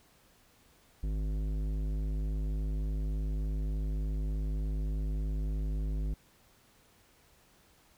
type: tone with tanh clipping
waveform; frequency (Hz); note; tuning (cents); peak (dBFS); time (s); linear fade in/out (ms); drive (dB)
sine; 51.7; G#1; -7; -32; 1.03-6.14; 5; 14
effects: pink hiss -64 dBFS RMS until 7.97 s